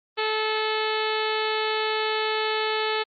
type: harmonic tone with a mistuned harmonic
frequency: 434.4 Hz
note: A4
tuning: 22 cents flat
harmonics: 1 / 2 / 3 / 4 / 5 / 6 / 7 / 8 / 9 / 10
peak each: -27 / -30 / -32 / -33 / -34 / -35 / -35 / -36 / -37 / -37 dBFS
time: 0.17-3.04 s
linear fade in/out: 20 ms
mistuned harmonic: 9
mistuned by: -19 cents
effects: Opus 24 kbps